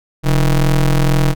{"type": "ring-modulated tone", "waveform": "square", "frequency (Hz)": 80.5, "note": "E2", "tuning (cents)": -41, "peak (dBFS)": -8, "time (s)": [0.23, 1.35], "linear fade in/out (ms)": 50, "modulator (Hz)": 59.4, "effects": []}